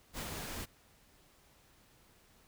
pink noise with ADSR envelope, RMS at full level -40 dBFS, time 0.13-0.66 s, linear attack 55 ms, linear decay 76 ms, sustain -2 dB, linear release 24 ms, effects pink hiss -65 dBFS RMS until 2.47 s

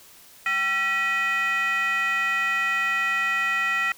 sine tone with frequency modulation, 1925 Hz, B6, 45 cents flat, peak -19 dBFS, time 0.46-3.92 s, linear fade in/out 2 ms, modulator 575 Hz, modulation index 1.1, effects tanh soft clip ceiling -19 dBFS + white hiss -50 dBFS RMS until 3.97 s

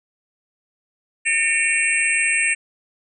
sine tone cluster, 1812 / 2239 / 2394 / 2716 / 8130 Hz, A#6 / C#7 / D7 / F7 / B8, -50 / +17 / +33 / -49 / +49 cents, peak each -23 dBFS, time 1.25-2.55 s, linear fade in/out 20 ms, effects none

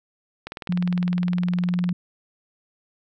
click train, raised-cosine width 0.3 ms, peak -17 dBFS, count 29, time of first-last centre 0.47-1.891 s, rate 19.7 Hz
sine tone, 177.8 Hz, F3, 31 cents sharp, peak -20 dBFS, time 0.69-1.93 s, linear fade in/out 5 ms
effects none

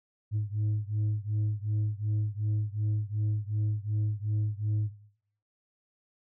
sine beating tone pair, 104.9 / 107.6 Hz, G#2 / A2, +18 / -38 cents, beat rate 2.7 Hz, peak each -28 dBFS, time 0.31-4.91 s, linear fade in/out 50 ms, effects noise-tail reverb RT60 0.7 s tail -18 dB re dry + tanh soft clip ceiling -24 dBFS

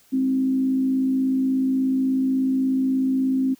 sine tone with frequency modulation, 263.1 Hz, C4, 10 cents sharp, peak -18 dBFS, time 0.12-3.55 s, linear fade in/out 20 ms, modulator 56.5 Hz, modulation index 0.32, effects white hiss -57 dBFS RMS until 3.59 s

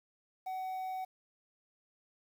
triangle tone with quantisation, 751 Hz, F#5, 26 cents sharp, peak -34 dBFS, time 0.46-1.05 s, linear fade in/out 10 ms, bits 10, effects none

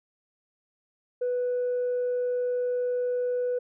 sine tone, 493.9 Hz, B4, in tune, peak -23 dBFS, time 1.21-3.59 s, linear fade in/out 10 ms, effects tanh soft clip ceiling -22 dBFS

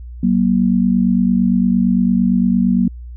sine tone pair together, 187.71 / 236.5 Hz, F#3 / A#3, +25 / +25 cents, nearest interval major third, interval 400 cents, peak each -14 dBFS, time 0.23-2.88 s, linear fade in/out 5 ms, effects added 60 Hz sine -29 dBFS peak until 3.16 s

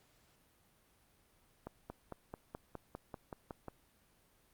accelerating click train, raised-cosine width 1 ms, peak -29 dBFS, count 11, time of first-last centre 1.67-3.683 s, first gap 230 ms, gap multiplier 0.97, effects pink hiss -70 dBFS RMS until 4.53 s + Opus 48 kbps

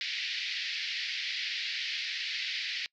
pink band-pass noise, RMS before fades -35 dBFS, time 0.01-2.86 s, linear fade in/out 0 ms, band 1900 to 5000 Hz, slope 48 dB/octave, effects noise-tail reverb RT60 0.1 s tail -25 dB re dry

